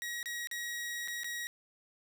sawtooth tone with dropouts, 1902 Hz, A#6, 34 cents sharp, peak -33 dBFS, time 0.02-1.47 s, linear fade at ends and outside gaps 0 ms, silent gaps 0.229-0.258 / 0.472-0.513 / 1.076-1.082 / 1.234-1.244 s, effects 12-bit

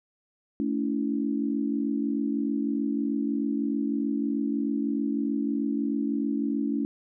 sine chord, A major, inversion none, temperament equal with one note detuned, 220 / 283.2 / 329.6 Hz, A3 / C#4 / E4, 0 / +37 / 0 cents, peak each -29 / -27 / -33 dBFS, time 0.6-6.85 s, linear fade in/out 0 ms, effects none

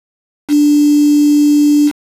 sine tone with quantisation, 293.7 Hz, D4, in tune, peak -6 dBFS, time 0.48-1.92 s, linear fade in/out 50 ms, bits 4, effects resampled to 32000 Hz

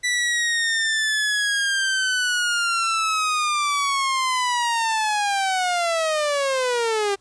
sawtooth linear sweep, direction down, 1976 to 392 Hz, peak -16 dBFS, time 0.03-7.16 s, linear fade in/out 20 ms, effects pink hiss -60 dBFS RMS until 7.2 s + resampled to 22050 Hz

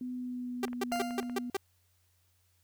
sine tone with pitch glide, 250.6 to 244.7 Hz, B3 to B3, +25 to -16 cents, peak -35 dBFS, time 0.01-1.5 s, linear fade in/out 2 ms, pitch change -41 cents, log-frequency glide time 0.13-0.74 s
sawtooth tone bursts, 391.2 Hz, G4, 4 cents flat, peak -25 dBFS, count 6, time 0.63-1.568 s, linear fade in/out 2 ms, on 23 ms, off 160 ms
clicks, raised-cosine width 0.5 ms, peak -31 dBFS, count 10, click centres 0.644 / 0.681 / 0.731 / 0.917 / 0.959 / 1.019 / 1.108 / 1.18 / 1.229 / 1.297 s
40% pulse tone with exponential decay, 698.5 Hz, F5, in tune, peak -28 dBFS, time 0.92-1.52 s, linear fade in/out 0 ms, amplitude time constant 130 ms
effects added 89 Hz sine -70 dBFS peak until 2.63 s + white hiss -73 dBFS RMS until 2.63 s

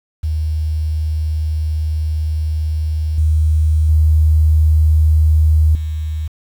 sine tone with level steps, 77.78 Hz, D#2, in tune, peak -15 / -10 / -8 / -18 dBFS, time 0.23-6.28 s, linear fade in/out 10 ms, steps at 3.18 / 3.89 / 5.75 s, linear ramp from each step 2 ms, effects 7-bit

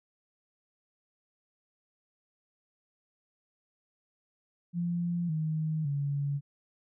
sine tone with pitch steps, 172.9 / 156.73 / 142.07 Hz, F3 / D#3 / C#3, -17 / +13 / +43 cents, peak -28 dBFS, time 4.73-6.41 s, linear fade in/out 50 ms, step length 560 ms, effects none

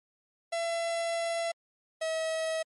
45% pulse tone pair in turn, 673 / 642.3 Hz, E5 / E5, +36 / -45 cents, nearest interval minor second, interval 81 cents, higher first, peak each -29 / -29 dBFS, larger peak neither, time 0.52-1.52 / 2.01-2.63 s, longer first, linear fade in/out 10 ms, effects MP3 48 kbps

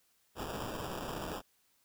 white noise with sample-and-hold, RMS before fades -40 dBFS, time 0.35-1.42 s, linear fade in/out 50 ms, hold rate 2100 Hz, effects white hiss -72 dBFS RMS until 1.84 s

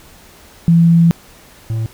sine / triangle tone pair in turn, 167.9 / 112.06 Hz, E3 / A2, +32 / +32 cents, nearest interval perfect fifth, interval 700 cents, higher first, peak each -6 / -14 dBFS, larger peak first, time 0.68-1.11 / 1.7-1.86 s, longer first, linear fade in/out 0 ms, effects pink hiss -43 dBFS RMS until 1.93 s

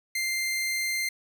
sawtooth tone, 2093 Hz, C7, in tune, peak -23 dBFS, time 0.15-1.09 s, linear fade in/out 5 ms, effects none

